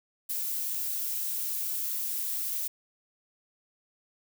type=noise; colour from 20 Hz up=violet; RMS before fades=-32 dBFS; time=0.29-2.68 s; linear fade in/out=10 ms; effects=none